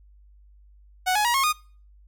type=tone with pitch steps; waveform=sawtooth; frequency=740 / 840.3 / 954.1 / 1083.4 / 1230.2 Hz; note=F#5 / G#5 / A#5 / C#6 / D#6; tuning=0 / +20 / +40 / -40 / -20 cents; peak=-16 dBFS; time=1.06-1.53 s; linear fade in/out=20 ms; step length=94 ms; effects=noise-tail reverb RT60 0.4 s tail -23 dB re dry + added 50 Hz sine -50 dBFS peak until 2.07 s